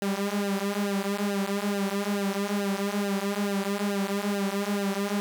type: tone with flanger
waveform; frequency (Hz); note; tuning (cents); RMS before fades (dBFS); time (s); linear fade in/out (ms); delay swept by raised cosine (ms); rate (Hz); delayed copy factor
sawtooth; 200.5; G3; +39; -28; 0.02-5.2; 0; 0.87 to 6.37; 2.3; -0.9
effects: none